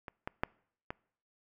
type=clicks; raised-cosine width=0.5 ms; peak=-27 / -21 / -14 / -22 dBFS; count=4; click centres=0.082 / 0.275 / 0.435 / 0.905 s; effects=noise-tail reverb RT60 0.6 s tail -25 dB re dry